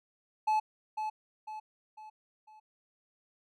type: tone with echo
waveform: triangle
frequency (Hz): 862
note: A5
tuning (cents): -36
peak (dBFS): -23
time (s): 0.47-0.6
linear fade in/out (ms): 10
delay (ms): 500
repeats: 4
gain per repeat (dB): -7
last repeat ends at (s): 2.6
effects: none